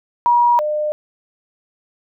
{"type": "tone pair in turn", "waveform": "sine", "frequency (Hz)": [958, 603.5], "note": ["A#5", "D5"], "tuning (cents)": [47, 47], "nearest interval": "minor sixth", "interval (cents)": 800, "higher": "first", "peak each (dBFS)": [-10, -17], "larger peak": "first", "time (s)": [[0.26, 0.59], [0.59, 0.92]], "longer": "neither", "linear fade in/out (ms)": 0, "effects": []}